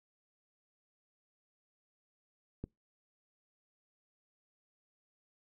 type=click; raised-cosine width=3 ms; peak=-26 dBFS; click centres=2.64 s; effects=noise-tail reverb RT60 0.2 s tail -26 dB re dry